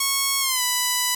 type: tone with pitch glide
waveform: 5% pulse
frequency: 1100 to 991.4 Hz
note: C#6 to B5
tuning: -14 to +6 cents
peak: -8 dBFS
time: 0-1.15 s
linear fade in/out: 5 ms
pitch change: -180 cents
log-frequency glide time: 0.4-0.62 s
effects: 7-bit